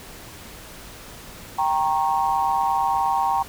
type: chord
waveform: sine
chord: G diminished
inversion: none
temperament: equal with one note detuned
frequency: 784 / 932.3 / 1092.2 Hz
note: G5 / Bb5 / Db6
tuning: 0 / 0 / -26 cents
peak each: -22 / -22 / -26 dBFS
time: 1.58-3.43 s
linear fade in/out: 10 ms
effects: pink hiss -41 dBFS RMS until 3.48 s